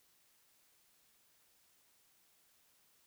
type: silence
effects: white hiss -71 dBFS RMS until 3.06 s